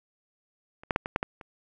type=clicks; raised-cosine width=0.5 ms; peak=-30 / -10 / -8 / -17 / -9 / -13 / -28 dBFS; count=7; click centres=0.835 / 0.908 / 0.961 / 1.059 / 1.161 / 1.229 / 1.412 s; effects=none